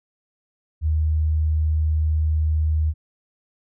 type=tone; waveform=sine; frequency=77.78 Hz; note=D#2; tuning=in tune; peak=-17 dBFS; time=0.81-2.94 s; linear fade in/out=50 ms; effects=none